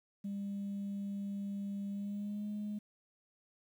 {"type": "tone with pitch glide", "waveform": "sine", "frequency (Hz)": [200, 208.7], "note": ["G3", "G#3"], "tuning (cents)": [35, 9], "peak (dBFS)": -35, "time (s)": [0.24, 2.79], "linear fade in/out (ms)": 10, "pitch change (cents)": 74, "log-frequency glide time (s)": [1.91, 2.47], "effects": ["tanh soft clip ceiling -34 dBFS", "11-bit"]}